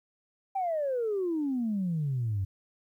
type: exponential sweep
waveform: sine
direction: down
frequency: 793 to 92.5 Hz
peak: -26 dBFS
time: 0.55-2.45 s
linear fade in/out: 10 ms
effects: tanh soft clip ceiling -23 dBFS + 11-bit